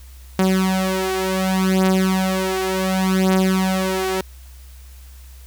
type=beating tone pair; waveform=sawtooth; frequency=188.1 / 188.78 Hz; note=F#3 / F#3; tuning=+29 / +35 cents; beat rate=0.68 Hz; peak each=-16 / -15 dBFS; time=0.39-4.21 s; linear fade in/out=2 ms; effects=added 64 Hz sine -38 dBFS peak until 5.46 s + white hiss -50 dBFS RMS until 5.46 s